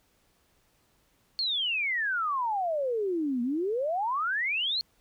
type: exponential two-way sweep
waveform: sine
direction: down then up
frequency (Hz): 4390 to 233.1 to 4390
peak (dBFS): -26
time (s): 1.39-4.81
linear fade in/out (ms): 0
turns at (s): 3.42
effects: pink hiss -68 dBFS RMS until 5 s